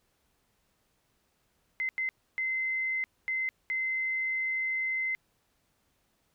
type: tone bursts at uneven times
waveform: sine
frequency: 2063 Hz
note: C7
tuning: 25 cents flat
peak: -28 dBFS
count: 5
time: 1.8-1.89 / 1.98-2.09 / 2.38-3.04 / 3.28-3.49 / 3.7-5.15 s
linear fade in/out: 0 ms
effects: pink hiss -73 dBFS RMS until 6.34 s